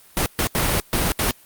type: noise bursts at uneven times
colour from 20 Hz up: pink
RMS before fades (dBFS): -20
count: 5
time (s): 0.17-0.26 / 0.39-0.47 / 0.55-0.8 / 0.93-1.12 / 1.19-1.31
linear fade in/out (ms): 0
effects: white hiss -50 dBFS RMS until 1.45 s + Opus 32 kbps